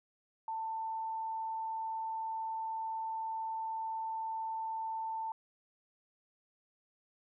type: tone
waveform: sine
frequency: 891 Hz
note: A5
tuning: 22 cents sharp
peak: -35 dBFS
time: 0.48-5.32 s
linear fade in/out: 2 ms
effects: none